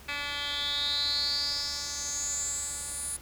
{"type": "tone with band-pass filter sweep", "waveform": "10% pulse", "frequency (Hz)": 287.8, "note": "D4", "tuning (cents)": -35, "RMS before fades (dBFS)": -32, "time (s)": [0.08, 3.17], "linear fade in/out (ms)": 10, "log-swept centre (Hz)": [2700, 10000], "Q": 8.9, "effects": ["added 69 Hz sine -50 dBFS peak until 3.21 s", "pink hiss -51 dBFS RMS until 3.21 s"]}